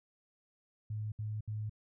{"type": "tone bursts", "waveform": "sine", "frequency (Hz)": 107.1, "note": "A2", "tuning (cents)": -46, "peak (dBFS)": -35, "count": 3, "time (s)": [0.9, 1.696], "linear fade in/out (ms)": 5, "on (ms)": 220, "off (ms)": 68, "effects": []}